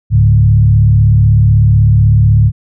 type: tone with frequency modulation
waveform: sine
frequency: 107.3 Hz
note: A2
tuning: 43 cents flat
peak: -4 dBFS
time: 0.1-2.52 s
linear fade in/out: 50 ms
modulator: 36.1 Hz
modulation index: 0.93
effects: none